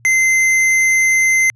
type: tone with tanh clipping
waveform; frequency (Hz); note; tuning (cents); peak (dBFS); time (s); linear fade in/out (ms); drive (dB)
sine; 2071; C7; -18; -12; 0.05-1.5; 0; 17
effects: added 117 Hz sine -46 dBFS peak until 1.55 s + resampled to 22050 Hz